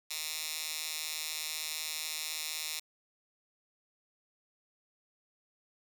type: tone with high-pass filter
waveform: 10% pulse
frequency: 155.9 Hz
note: D#3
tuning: 4 cents sharp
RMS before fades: -38 dBFS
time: 0.1-2.8 s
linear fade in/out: 10 ms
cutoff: 3800 Hz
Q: 0.9
effects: none